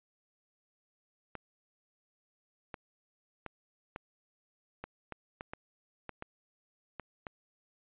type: clicks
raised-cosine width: 0.5 ms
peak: -25 dBFS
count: 12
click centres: 1.353 / 2.742 / 3.463 / 3.961 / 4.84 / 5.123 / 5.409 / 5.535 / 6.093 / 6.224 / 6.997 / 7.268 s
effects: resampled to 8000 Hz